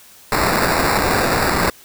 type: noise with sample-and-hold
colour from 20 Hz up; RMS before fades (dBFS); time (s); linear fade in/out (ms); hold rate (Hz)
white; -17; 0.32-1.7; 2; 3150
effects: white hiss -45 dBFS RMS until 1.84 s